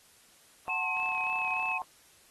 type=chord; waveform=sine; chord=F# diminished; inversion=none; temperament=just; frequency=740 / 888 / 1065.6 Hz; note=F#5 / A5 / C6; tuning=0 / +16 / +31 cents; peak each=-37 dBFS; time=0.68-1.82 s; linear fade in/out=0 ms
type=tone with vibrato; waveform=sine; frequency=2574 Hz; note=E7; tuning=42 cents flat; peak=-30 dBFS; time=0.69-1.78 s; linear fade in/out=5 ms; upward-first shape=sine; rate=3.4 Hz; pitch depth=29 cents each way
type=click train; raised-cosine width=0.3 ms; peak=-33 dBFS; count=26; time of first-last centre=0.97-1.716 s; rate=33.5 Hz
effects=white hiss -60 dBFS RMS until 2.3 s + AAC 32 kbps